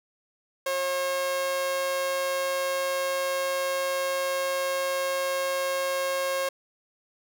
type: tone with amplitude modulation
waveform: sawtooth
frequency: 540 Hz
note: C#5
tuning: 45 cents flat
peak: -20 dBFS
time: 0.66-6.49 s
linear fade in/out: 5 ms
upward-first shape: sine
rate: 177 Hz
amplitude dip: 35%
effects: none